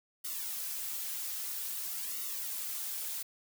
blue noise with flanger, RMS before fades -38 dBFS, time 0.24-3.23 s, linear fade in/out 10 ms, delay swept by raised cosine 1.2 to 5.3 ms, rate 0.51 Hz, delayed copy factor -0.75, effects none

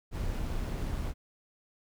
brown noise with amplitude modulation, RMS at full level -32 dBFS, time 0.11-1.14 s, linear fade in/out 50 ms, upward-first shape sine, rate 133 Hz, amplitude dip 25%, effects none

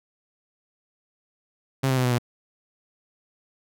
sawtooth tone with pitch steps, 134.2 / 130.76 / 127.4 / 124.13 / 120.95 Hz, C3 / C3 / C3 / B2 / B2, +44 / -1 / -46 / +9 / -36 cents, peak -16 dBFS, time 1.83-2.185 s, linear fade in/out 10 ms, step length 71 ms, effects none

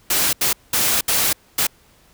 white noise bursts at uneven times, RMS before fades -18 dBFS, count 5, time 0.1-0.33 / 0.41-0.53 / 0.73-1.01 / 1.08-1.33 / 1.58-1.67 s, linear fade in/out 5 ms, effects pink hiss -54 dBFS RMS until 2.13 s

